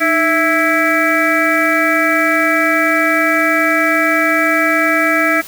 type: harmonic tone with a mistuned harmonic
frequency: 329.6 Hz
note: E4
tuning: in tune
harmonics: 1 / 2 / 4 / 5 / 6 / 7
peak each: -18 / -18 / -18 / -18 / -18 / -18 dBFS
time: 0-5.42 s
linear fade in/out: 20 ms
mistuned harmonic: 1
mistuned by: -110 cents
effects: white hiss -33 dBFS RMS until 5.47 s